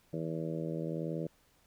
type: harmonic tone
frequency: 81 Hz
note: E2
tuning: 30 cents flat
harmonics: 2 / 3 / 4 / 5 / 6 / 7 / 8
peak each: -37 / -45 / -40 / -44 / -42 / -43 / -53 dBFS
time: 0.13-1.27 s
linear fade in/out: 5 ms
effects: pink hiss -68 dBFS RMS until 1.66 s